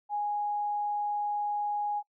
sine tone, 828 Hz, G#5, 5 cents flat, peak -28 dBFS, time 0.09-2.03 s, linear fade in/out 50 ms, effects noise-tail reverb RT60 0.1 s tail -22 dB re dry

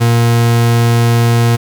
40% pulse tone, 117.4 Hz, A#2, 13 cents sharp, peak -7 dBFS, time 0-1.57 s, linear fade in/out 20 ms, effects 7-bit

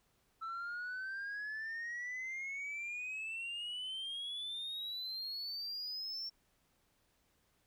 sine exponential sweep, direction up, 1318.5 to 5470 Hz, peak -37 dBFS, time 0.41-6.3 s, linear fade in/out 20 ms, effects tanh soft clip ceiling -38 dBFS + pink hiss -75 dBFS RMS until 7.66 s

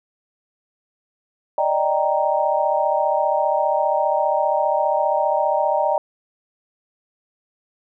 sine chord, Eb major seventh, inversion third, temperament equal, 587.3 / 622.3 / 784 / 932.3 Hz, D5 / Eb5 / G5 / Bb5, 0 / 0 / 0 / 0 cents, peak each -22 dBFS, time 1.58-5.98 s, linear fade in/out 2 ms, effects none

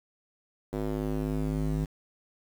square tone with band-pass filter sweep, 51.91 Hz, G#1, in tune, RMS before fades -30 dBFS, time 0.72-1.86 s, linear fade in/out 20 ms, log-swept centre 390 to 180 Hz, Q 1.2, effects 8-bit

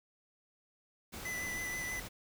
pink noise, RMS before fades -45 dBFS, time 1.12-2.09 s, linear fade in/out 20 ms
square tone with vibrato, 2000 Hz, B6, 21 cents sharp, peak -38 dBFS, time 1.25-2 s, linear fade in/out 5 ms, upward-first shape triangle, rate 6.2 Hz, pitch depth 26 cents each way
effects none

